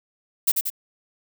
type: noise with echo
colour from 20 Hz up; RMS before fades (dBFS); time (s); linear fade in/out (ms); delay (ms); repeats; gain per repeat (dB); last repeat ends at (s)
violet; -18; 0.47-0.52; 10; 91; 2; -4; 0.702
effects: none